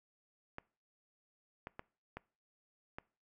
clicks, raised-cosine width 0.5 ms, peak -28 dBFS, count 5, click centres 0.584 / 1.671 / 1.794 / 2.17 / 2.985 s, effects noise-tail reverb RT60 0.4 s tail -23 dB re dry

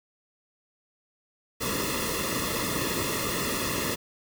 pink noise with comb filter, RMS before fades -29 dBFS, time 1.6-3.96 s, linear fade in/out 20 ms, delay 1.3 ms, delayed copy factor -0.95, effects none

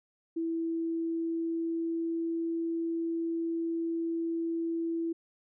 sine tone with pitch glide, 329.6 to 331.9 Hz, E4 to E4, 0 to +12 cents, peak -29 dBFS, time 0.36-5.13 s, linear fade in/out 10 ms, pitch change +12 cents, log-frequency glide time 0.59-2.53 s, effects none

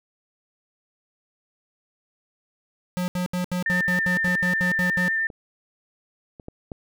square tone bursts, 179.9 Hz, F#3, 48 cents flat, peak -24 dBFS, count 12, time 2.97-5.082 s, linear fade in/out 0 ms, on 110 ms, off 72 ms
sine tone with vibrato, 1794 Hz, A6, 33 cents sharp, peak -21 dBFS, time 3.66-5.27 s, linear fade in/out 2 ms, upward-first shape sine, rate 9.7 Hz, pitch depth 11 cents each way
clicks, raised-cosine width 2 ms, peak -26 / -27 / -28 / -22 / -19 dBFS, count 5, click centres 4.279 / 5.302 / 6.398 / 6.484 / 6.718 s
effects none

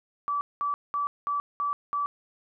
sine tone bursts, 1154 Hz, D6, 31 cents flat, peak -25 dBFS, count 6, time 0.28-2.06 s, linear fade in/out 0 ms, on 130 ms, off 200 ms, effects none

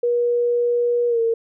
sine tone with pitch glide, 480 to 457.5 Hz, B4 to A#4, -49 to -32 cents, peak -16 dBFS, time 0.03-1.34 s, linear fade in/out 5 ms, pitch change -83 cents, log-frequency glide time 1.08-1.2 s, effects none

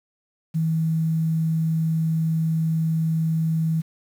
sine tone with quantisation, 161.1 Hz, E3, 39 cents flat, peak -19 dBFS, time 0.54-3.82 s, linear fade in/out 20 ms, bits 8, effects none

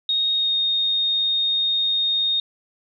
sine tone with pitch glide, 3729 to 3699 Hz, A#7 to A#7, 0 to -14 cents, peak -18 dBFS, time 0.09-2.4 s, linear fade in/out 2 ms, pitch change -14 cents, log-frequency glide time 0.35-0.55 s, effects none

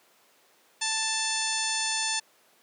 harmonic tone, 882 Hz, A5, 4 cents sharp, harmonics 1 / 2 / 3 / 4 / 5 / 6 / 7 / 8 / 10, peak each -35 / -35 / -35 / -35 / -35 / -35 / -35 / -35 / -35 dBFS, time 0.81-2.2 s, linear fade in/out 10 ms, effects pink hiss -61 dBFS RMS until 2.62 s + high-pass 400 Hz 12 dB/octave

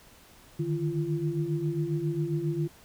sine tone cluster, 148 / 155.4 / 342.1 Hz, D3 / D#3 / F4, +14 / -2 / -36 cents, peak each -31 dBFS, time 0.59-2.68 s, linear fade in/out 10 ms, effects pink hiss -55 dBFS RMS until 2.84 s

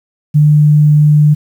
sine tone, 149.7 Hz, D3, 33 cents sharp, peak -4 dBFS, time 0.34-1.35 s, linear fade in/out 20 ms, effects 7-bit

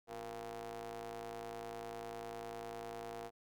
sawtooth ring-modulated tone, 110 Hz, A2, in tune, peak -37 dBFS, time 0.07-3.31 s, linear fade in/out 50 ms, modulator 580 Hz, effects none

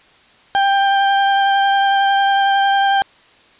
35% pulse tone with vibrato, 790 Hz, G5, 13 cents sharp, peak -10 dBFS, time 0.55-3.02 s, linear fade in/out 0 ms, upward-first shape triangle, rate 11 Hz, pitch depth 13 cents each way, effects white hiss -49 dBFS RMS until 3.59 s + resampled to 8000 Hz

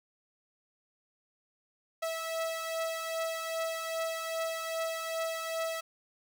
sawtooth beating tone pair, 652 / 654.5 Hz, E5 / E5, -19 / -13 cents, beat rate 2.5 Hz, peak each -30 / -35 dBFS, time 2.02-5.81 s, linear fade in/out 10 ms, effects none

